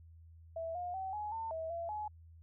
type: tone with pitch steps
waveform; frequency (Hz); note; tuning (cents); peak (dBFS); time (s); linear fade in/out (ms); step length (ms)
sine; 657 / 712 / 763 / 841 / 900 / 646 / 676 / 846; E5 / F5 / G5 / G#5 / A5 / E5 / E5 / G#5; -6 / +33 / -47 / +22 / +39 / -35 / +43 / +32; -37; 0.56-2.08; 5; 190
effects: added 82 Hz sine -54 dBFS peak until 2.42 s